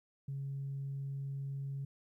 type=tone; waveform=sine; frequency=137.9 Hz; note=C#3; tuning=9 cents flat; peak=-36 dBFS; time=0.28-1.85 s; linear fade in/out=5 ms; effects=tanh soft clip ceiling -33 dBFS + 13-bit